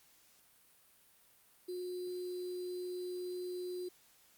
sine tone with sample-and-hold, 360.8 Hz, F#4, 44 cents flat, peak -38 dBFS, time 1.68-3.89 s, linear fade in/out 10 ms, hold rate 4410 Hz, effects white hiss -66 dBFS RMS until 4.37 s + Opus 48 kbps

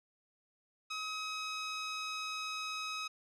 15% pulse tone, 1271 Hz, D#6, 36 cents sharp, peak -31 dBFS, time 0.9-3.08 s, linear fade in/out 10 ms, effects resampled to 22050 Hz + 12-bit

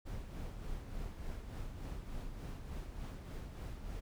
brown noise with tremolo, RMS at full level -42 dBFS, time 0.05-4.01 s, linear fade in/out 20 ms, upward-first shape sine, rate 3.4 Hz, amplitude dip 45%, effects none

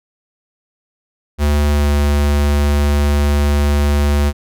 square tone with pitch glide, 73.42 to 72.49 Hz, D2 to D2, 0 to -22 cents, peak -12 dBFS, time 1.38-4.33 s, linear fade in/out 50 ms, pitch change -22 cents, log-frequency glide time 1.69-1.89 s, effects none

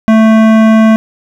sine tone with hard clipping, 220.8 Hz, A3, 6 cents sharp, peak -5 dBFS, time 0.08-0.96 s, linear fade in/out 0 ms, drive 16 dB, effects none

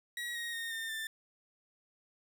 30% pulse tone with pitch steps, 1912 / 1878.1 / 1844.7 / 1812 / 1779.8 Hz, A#6 / A#6 / A#6 / A#6 / A6, +43 / +12 / -19 / -50 / +19 cents, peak -34 dBFS, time 0.17-1.07 s, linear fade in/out 2 ms, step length 180 ms, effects none

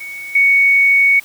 sine tone with level steps, 2227 Hz, C#7, 7 cents sharp, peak -26 / -8 dBFS, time 0-1.2 s, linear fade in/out 10 ms, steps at 0.35 s, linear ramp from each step 5 ms, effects white hiss -41 dBFS RMS until 1.24 s

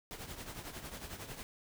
pink noise with tremolo, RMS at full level -43 dBFS, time 0.11-1.43 s, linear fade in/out 0 ms, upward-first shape triangle, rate 11 Hz, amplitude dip 70%, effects none

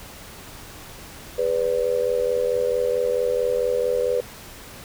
sine tone with amplitude modulation, 495 Hz, B4, 4 cents sharp, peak -15 dBFS, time 1.38-4.21 s, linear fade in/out 10 ms, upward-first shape sine, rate 84.5 Hz, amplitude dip 90%, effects pink hiss -41 dBFS RMS until 4.84 s

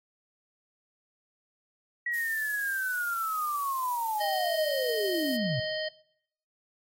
sine linear sweep, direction down, 1933 to 114.7 Hz, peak -28 dBFS, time 2.06-5.6 s, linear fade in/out 5 ms
violet noise, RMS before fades -40 dBFS, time 2.13-5.37 s, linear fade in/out 10 ms
harmonic tone, 622.3 Hz, D#5, in tune, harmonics 1 / 3 / 5 / 7 / 8, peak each -32 / -37 / -39 / -40 / -41 dBFS, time 4.2-5.89 s, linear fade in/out 10 ms
effects noise-tail reverb RT60 0.7 s tail -21 dB re dry + AAC 48 kbps

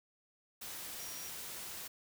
sine tone in noise, 5700 Hz, F8, 34 cents sharp, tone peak -49 dBFS, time 0.99-1.3 s, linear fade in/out 10 ms, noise white, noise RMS -45 dBFS, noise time 0.61-1.88 s, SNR -7 dB, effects none

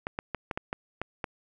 clicks, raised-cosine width 0.5 ms, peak -16 dBFS, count 8, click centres 0.069 / 0.189 / 0.347 / 0.512 / 0.575 / 0.729 / 1.016 / 1.242 s, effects none

